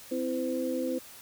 sine tone cluster, 258.9 / 330.6 / 512 Hz, C4 / E4 / C5, -18 / +5 / -38 cents, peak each -32 / -34 / -32 dBFS, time 0.11-0.99 s, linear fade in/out 10 ms, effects white hiss -49 dBFS RMS until 1.21 s

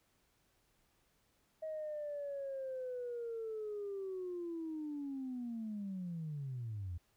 sine linear sweep, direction down, 635 to 82.41 Hz, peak -38 dBFS, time 1.62-6.98 s, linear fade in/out 10 ms, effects tanh soft clip ceiling -35 dBFS + pink hiss -75 dBFS RMS until 7.16 s

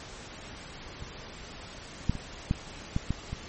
clicks, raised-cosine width 5 ms, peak -29 / -11 / -23 / -12 / -14 / -15 / -21 dBFS, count 7, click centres 1.024 / 2.096 / 2.153 / 2.511 / 2.964 / 3.106 / 3.33 s, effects pink hiss -44 dBFS RMS until 3.48 s + MP3 32 kbps

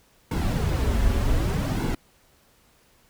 brown noise with flanger, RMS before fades -23 dBFS, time 0.31-1.95 s, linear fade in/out 5 ms, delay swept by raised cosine 1.6 to 6.6 ms, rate 0.65 Hz, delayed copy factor -0.6, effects pink hiss -60 dBFS RMS until 3.09 s

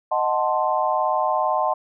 sine chord, D# diminished seventh, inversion none, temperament equal, 622.3 / 740 / 880 / 1046.5 Hz, D#5 / F#5 / A5 / C6, 0 / 0 / 0 / 0 cents, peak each -24 dBFS, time 0.11-1.74 s, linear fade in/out 10 ms, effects none

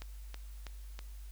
click train, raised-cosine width 0.2 ms, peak -27 dBFS, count 4, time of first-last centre 0.02-0.991 s, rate 3.09 Hz, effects added 50 Hz sine -44 dBFS peak until 1.31 s + white hiss -62 dBFS RMS until 1.31 s

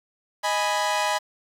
sawtooth chord, G# minor, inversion second, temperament equal, 622.3 / 830.6 / 987.8 Hz, D#5 / G#5 / B5, 0 / 0 / 0 cents, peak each -24 / -22 / -22 dBFS, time 0.43-1.19 s, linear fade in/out 20 ms, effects low-pass 9000 Hz 12 dB/octave + 8-bit

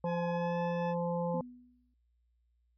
harmonic tone, 172.5 Hz, F3, 21 cents flat, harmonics 1 / 3 / 5 / 6, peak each -34 / -34 / -39 / -46 dBFS, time 0.04-1.41 s, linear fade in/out 2 ms
20% pulse tone with pitch glide, 844 to 866.7 Hz, G#5 to A5, +28 to -26 cents, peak -38 dBFS, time 0.05-0.95 s, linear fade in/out 50 ms, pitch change +46 cents, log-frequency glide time 0.3-0.59 s
sine tone with exponential decay, 246.9 Hz, B3, in tune, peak -37 dBFS, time 1.34-1.94 s, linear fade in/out 2 ms, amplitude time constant 130 ms
effects added 59 Hz sine -70 dBFS peak until 2.77 s + resampled to 11025 Hz

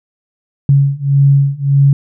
sine beating tone pair, 138.59 / 140.29 Hz, C#3 / C#3, 0 / +21 cents, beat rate 1.7 Hz, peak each -11 / -10 dBFS, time 0.69-1.93 s, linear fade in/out 2 ms, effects none

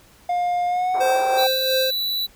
triangle tone with pitch glide, 709 to 773.2 Hz, F5 to G5, +26 to -24 cents, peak -17 dBFS, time 0.29-1.47 s, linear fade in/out 5 ms, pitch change +150 cents, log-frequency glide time 0.67-1.2 s
pink band-pass noise, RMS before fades -31 dBFS, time 0.94-1.45 s, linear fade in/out 10 ms, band 440 to 1200 Hz, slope 24 dB/octave
square tone with tremolo, 523 Hz, C5, 1 cent flat, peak -19 dBFS, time 1-1.91 s, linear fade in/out 10 ms, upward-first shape sine, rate 2.9 Hz, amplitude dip 50%
square tone, 3951 Hz, B7, in tune, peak -22 dBFS, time 1.37-2.27 s, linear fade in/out 20 ms
effects pink hiss -52 dBFS RMS until 2.35 s

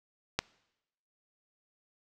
click, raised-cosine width 0.2 ms, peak -10 dBFS, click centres 0.39 s, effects noise-tail reverb RT60 0.9 s tail -23 dB re dry

